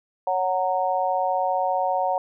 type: chord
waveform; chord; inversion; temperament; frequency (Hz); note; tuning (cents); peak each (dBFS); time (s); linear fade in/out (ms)
sine; F# major; second; just; 555 / 740 / 925; C#5 / F#5 / A#5; +2 / 0 / -14; -26 / -23 / -26; 0.27-2.18; 2
effects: none